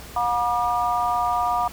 harmonic tone, 240 Hz, B3, 49 cents flat, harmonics 3 / 4 / 5, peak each -23 / -24 / -25 dBFS, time 0.16-1.68 s, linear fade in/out 5 ms, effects added 60 Hz sine -42 dBFS peak until 1.72 s + pink hiss -41 dBFS RMS until 1.72 s

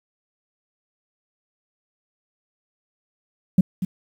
sine tone with echo, 185 Hz, F#3, in tune, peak -8 dBFS, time 3.58-3.61 s, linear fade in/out 5 ms, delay 240 ms, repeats 1, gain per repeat -12 dB, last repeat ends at 3.85 s, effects tanh soft clip ceiling -6 dBFS + 8-bit

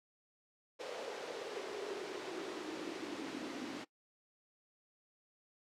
pink noise with high-pass filter sweep, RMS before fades -43 dBFS, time 0.79-3.85 s, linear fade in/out 20 ms, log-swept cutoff 490 to 270 Hz, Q 5.2, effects noise-tail reverb RT60 0.1 s tail -20 dB re dry + low-pass 5000 Hz 12 dB/octave

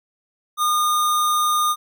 sine tone with sample-and-hold, 1216 Hz, D#6, 40 cents flat, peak -16 dBFS, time 0.57-1.76 s, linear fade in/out 50 ms, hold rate 4900 Hz, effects none

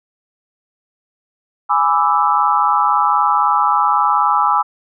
sine chord, E dominant seventh, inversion first, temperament equal with one note detuned, 830.6 / 993.5 / 1174.7 / 1318.5 Hz, G#5 / B5 / D6 / E6, 0 / +10 / 0 / 0 cents, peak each -17 dBFS, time 1.69-4.63 s, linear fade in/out 20 ms, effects none

